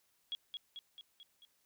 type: tone with echo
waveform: sine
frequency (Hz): 3322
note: G#7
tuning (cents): 0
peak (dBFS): -36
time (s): 0.32-0.35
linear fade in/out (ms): 0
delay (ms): 220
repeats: 5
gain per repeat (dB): -4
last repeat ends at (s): 1.45
effects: white hiss -75 dBFS RMS until 1.65 s